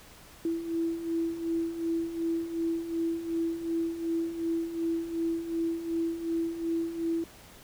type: beating tone pair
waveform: sine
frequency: 329.6 / 332.3 Hz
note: E4 / E4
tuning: 0 / +14 cents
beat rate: 2.7 Hz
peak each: -35 / -29 dBFS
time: 0.45-7.24 s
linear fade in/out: 2 ms
effects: pink hiss -52 dBFS RMS until 7.63 s